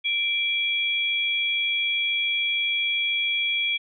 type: tone pair together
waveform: sine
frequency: 2349 / 3322 Hz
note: D7 / G#7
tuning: 0 / 0 cents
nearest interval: tritone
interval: 600 cents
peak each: -24 / -25 dBFS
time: 0.04-3.78 s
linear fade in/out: 20 ms
effects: none